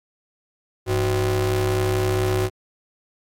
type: ring-modulated tone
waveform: 40% pulse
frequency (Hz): 135.9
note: C#3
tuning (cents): -34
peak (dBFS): -15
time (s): 0.86-2.5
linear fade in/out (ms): 50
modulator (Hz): 236
effects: AAC 64 kbps